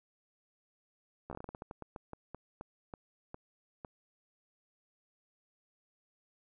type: slowing click train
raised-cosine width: 1 ms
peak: -29 dBFS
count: 19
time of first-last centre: 1.3-3.848 s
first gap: 13 ms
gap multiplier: 1.24
effects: none